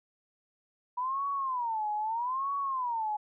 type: tone with vibrato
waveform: sine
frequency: 971 Hz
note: B5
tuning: 30 cents flat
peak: -29 dBFS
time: 0.97-3.17 s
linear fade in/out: 10 ms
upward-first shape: sine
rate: 0.79 Hz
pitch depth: 250 cents each way
effects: none